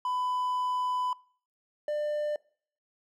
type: tone pair in turn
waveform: triangle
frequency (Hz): 1000 / 596.5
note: B5 / D5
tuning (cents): +21 / +27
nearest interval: major sixth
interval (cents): 894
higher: first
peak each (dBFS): -26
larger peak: neither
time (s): 0.05-1.13 / 1.88-2.36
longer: first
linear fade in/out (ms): 2
effects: noise-tail reverb RT60 0.5 s tail -23 dB re dry